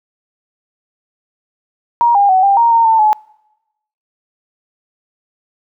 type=tone with pitch steps; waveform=sine; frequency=945 / 806 / 751 / 794 / 933 / 920 / 895 / 854 Hz; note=A#5 / G5 / F#5 / G5 / A#5 / A#5 / A5 / G#5; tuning=+23 / +48 / +26 / +22 / +1 / -23 / +29 / +48 cents; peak=-7 dBFS; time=2.01-3.13 s; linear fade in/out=0 ms; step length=140 ms; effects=noise-tail reverb RT60 0.9 s tail -26 dB re dry